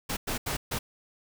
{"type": "noise bursts at uneven times", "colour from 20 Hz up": "pink", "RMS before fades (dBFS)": -31, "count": 4, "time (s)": [[0.09, 0.17], [0.27, 0.38], [0.46, 0.57], [0.71, 0.79]], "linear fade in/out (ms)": 10, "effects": []}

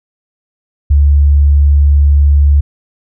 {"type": "tone", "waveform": "sine", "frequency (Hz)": 71.8, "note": "D2", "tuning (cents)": -39, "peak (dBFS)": -4, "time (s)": [0.9, 2.61], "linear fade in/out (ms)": 10, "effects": []}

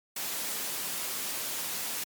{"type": "noise", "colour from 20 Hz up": "white", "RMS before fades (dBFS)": -34, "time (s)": [0.16, 2.04], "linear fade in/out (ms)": 5, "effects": ["high-pass 150 Hz 12 dB/octave", "MP3 96 kbps"]}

